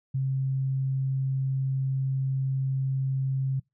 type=tone; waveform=sine; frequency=133.7 Hz; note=C3; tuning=38 cents sharp; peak=-24 dBFS; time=0.14-3.6 s; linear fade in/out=10 ms; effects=noise-tail reverb RT60 0.2 s tail -26 dB re dry